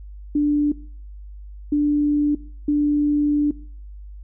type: tone bursts at uneven times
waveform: sine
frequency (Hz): 293.7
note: D4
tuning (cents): 0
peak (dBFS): -15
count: 3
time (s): 0.35-0.72 / 1.72-2.35 / 2.68-3.51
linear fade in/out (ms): 5
effects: noise-tail reverb RT60 0.5 s tail -20 dB re dry + added 50 Hz sine -35 dBFS peak until 4.23 s